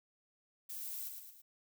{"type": "noise with echo", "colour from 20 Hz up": "violet", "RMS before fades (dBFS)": -44, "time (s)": [0.69, 1.09], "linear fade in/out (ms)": 10, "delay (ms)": 110, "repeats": 3, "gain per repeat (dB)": -5, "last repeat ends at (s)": 1.42, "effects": []}